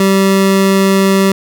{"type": "tone", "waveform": "25% pulse", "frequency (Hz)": 193.9, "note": "G3", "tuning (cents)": -19, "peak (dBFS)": -4, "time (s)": [0, 1.32], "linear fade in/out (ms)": 2, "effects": []}